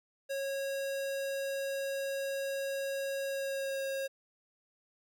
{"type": "tone with pitch glide", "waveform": "square", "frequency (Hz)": [548, 542], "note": ["C#5", "C#5"], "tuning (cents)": [-20, -39], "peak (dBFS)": -34, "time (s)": [0.29, 4.08], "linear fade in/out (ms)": 20, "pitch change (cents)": -19, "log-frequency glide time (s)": [3.27, 3.85], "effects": []}